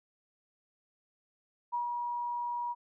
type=tone with ADSR envelope; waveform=sine; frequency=960 Hz; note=B5; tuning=49 cents flat; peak=-29 dBFS; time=1.72-2.75 s; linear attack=23 ms; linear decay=120 ms; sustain=-3 dB; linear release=37 ms; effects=none